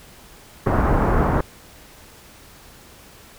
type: low-pass noise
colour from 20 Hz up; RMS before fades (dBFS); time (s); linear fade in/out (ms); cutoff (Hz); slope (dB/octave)
pink; -18; 0.66-1.41; 5; 1400; 24
effects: pink hiss -46 dBFS RMS until 3.38 s